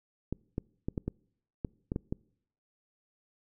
clicks, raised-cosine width 3 ms, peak -19 dBFS, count 9, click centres 0.326 / 0.581 / 0.885 / 0.978 / 1.08 / 1.648 / 1.919 / 1.961 / 2.125 s, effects noise-tail reverb RT60 0.7 s tail -26 dB re dry

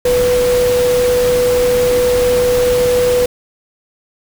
sine tone in noise, 493.9 Hz, B4, in tune, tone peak -10 dBFS, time 0.05-3.26 s, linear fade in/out 5 ms, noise pink, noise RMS -22 dBFS, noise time 0.05-3.26 s, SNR +9 dB, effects none

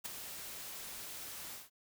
white noise with ADSR envelope, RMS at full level -38 dBFS, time 0.04-1.7 s, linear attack 18 ms, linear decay 8 ms, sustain -8 dB, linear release 170 ms, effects none

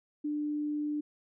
sine tone, 297.3 Hz, D4, 21 cents sharp, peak -30 dBFS, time 0.24-1.01 s, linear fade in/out 10 ms, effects none

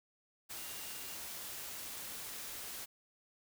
sine tone in noise, 2805 Hz, F7, 7 cents sharp, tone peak -56 dBFS, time 0.56-1.16 s, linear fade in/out 20 ms, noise white, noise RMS -45 dBFS, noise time 0.49-2.86 s, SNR -14 dB, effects none

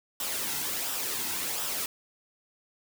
white noise with flanger, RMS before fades -32 dBFS, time 0.2-1.86 s, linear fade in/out 2 ms, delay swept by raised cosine 0.45 to 1.75 ms, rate 1.4 Hz, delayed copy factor -0.5, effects none

